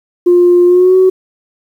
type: tone with pitch glide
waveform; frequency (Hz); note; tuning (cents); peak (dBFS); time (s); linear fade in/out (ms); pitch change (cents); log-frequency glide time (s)
sine; 353.2 to 374; F4 to F#4; +20 to +19; -3; 0.26-1.1; 10; +99; 0.66-0.96
effects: tanh soft clip ceiling 0 dBFS + 7-bit